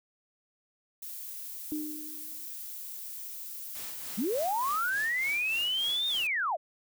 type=noise; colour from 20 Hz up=violet; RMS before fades=-41 dBFS; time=1.02-4.9 s; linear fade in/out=5 ms
type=tone with exponential decay; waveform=sine; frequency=304.9 Hz; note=D#4; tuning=35 cents flat; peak=-29 dBFS; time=1.72-2.55 s; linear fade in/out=0 ms; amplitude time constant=180 ms
type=noise with tremolo; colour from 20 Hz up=white; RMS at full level=-42 dBFS; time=3.75-6.27 s; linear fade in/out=2 ms; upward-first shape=sine; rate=3.4 Hz; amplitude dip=55%
type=linear two-way sweep; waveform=sine; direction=up then down; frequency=177.2 to 3684 to 552 Hz; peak=-27 dBFS; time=4.17-6.57 s; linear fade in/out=20 ms; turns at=6.08 s
effects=none